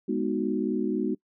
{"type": "chord", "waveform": "sine", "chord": "G# minor seventh", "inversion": "none", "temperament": "equal", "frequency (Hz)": [207.7, 246.9, 311.1, 370], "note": ["G#3", "B3", "D#4", "F#4"], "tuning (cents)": [0, 0, 0, 0], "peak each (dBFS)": -30, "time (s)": [0.08, 1.15], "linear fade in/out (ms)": 10, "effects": ["noise-tail reverb RT60 0.1 s tail -24 dB re dry"]}